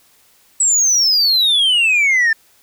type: exponential sweep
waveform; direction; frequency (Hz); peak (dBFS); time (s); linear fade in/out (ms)
sine; down; 7902 to 1765; -8; 0.6-2.33; 5
effects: tanh soft clip ceiling -10 dBFS + white hiss -53 dBFS RMS until 2.62 s